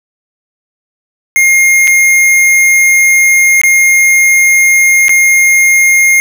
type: tone with dropouts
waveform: square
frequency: 2131 Hz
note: C7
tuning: 31 cents sharp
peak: -5 dBFS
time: 1.36-6.2 s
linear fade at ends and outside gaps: 0 ms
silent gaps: 1.873-1.877 / 3.615-3.635 / 5.083-5.093 s
effects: none